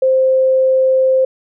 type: tone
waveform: sine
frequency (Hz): 523.3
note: C5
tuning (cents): 0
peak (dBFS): -9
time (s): 0.02-1.25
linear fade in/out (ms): 5
effects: none